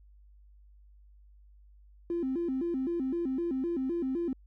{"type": "tone with vibrato", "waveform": "triangle", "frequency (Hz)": 300, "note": "D4", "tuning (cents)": 37, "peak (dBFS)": -25, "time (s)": [2.1, 4.33], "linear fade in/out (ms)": 2, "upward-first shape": "square", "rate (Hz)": 3.9, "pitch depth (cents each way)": 230, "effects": ["tanh soft clip ceiling -26 dBFS", "added 50 Hz sine -54 dBFS peak until 4.46 s"]}